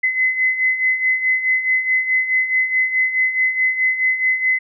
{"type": "beating tone pair", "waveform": "sine", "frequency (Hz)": [2032, 2036.7], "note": ["B6", "C7"], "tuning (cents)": [49, -47], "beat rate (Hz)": 4.7, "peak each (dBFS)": [-22, -16], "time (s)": [0.03, 4.59], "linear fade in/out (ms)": 10, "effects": []}